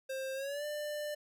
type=tone with pitch glide; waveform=square; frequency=530 to 594.9 Hz; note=C5 to D5; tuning=+22 to +22 cents; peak=-37 dBFS; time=0.09-1.15 s; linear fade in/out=10 ms; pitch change=+200 cents; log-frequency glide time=0.34-0.65 s; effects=none